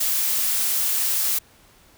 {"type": "noise", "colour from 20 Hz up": "blue", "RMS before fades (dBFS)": -22, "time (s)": [0, 1.39], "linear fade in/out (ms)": 10, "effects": ["pink hiss -54 dBFS RMS until 1.97 s"]}